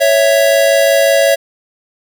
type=tone pair together; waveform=square; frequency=554.4 / 659.9 Hz; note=C#5 / E5; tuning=0 / +2 cents; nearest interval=minor third; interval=302 cents; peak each=-11 / -12 dBFS; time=0-1.36 s; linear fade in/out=20 ms; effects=none